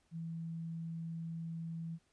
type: tone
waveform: sine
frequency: 164.81 Hz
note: E3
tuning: in tune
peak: -39 dBFS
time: 0.11-1.99 s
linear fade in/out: 50 ms
effects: pink hiss -75 dBFS RMS until 2.12 s + resampled to 22050 Hz